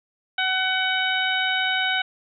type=harmonic tone; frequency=751 Hz; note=F#5; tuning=26 cents sharp; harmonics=1 / 2 / 3 / 4 / 5; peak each=-28 / -24 / -28 / -27 / -29 dBFS; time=0.38-2.02 s; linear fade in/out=5 ms; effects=none